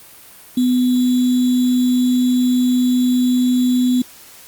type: tone with sample-and-hold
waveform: sine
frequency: 250 Hz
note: B3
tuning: 21 cents sharp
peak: -12 dBFS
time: 0.57-4.02 s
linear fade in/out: 5 ms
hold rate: 3675 Hz
effects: white hiss -42 dBFS RMS until 4.47 s + Opus 32 kbps